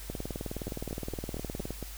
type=two click trains; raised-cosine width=2 ms; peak=-22 / -24 dBFS; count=32 / 6; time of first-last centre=0.1-1.706 / 0.68-1.827 s; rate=19.3 / 4.36 Hz; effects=added 50 Hz sine -42 dBFS peak until 1.97 s + white hiss -47 dBFS RMS until 1.97 s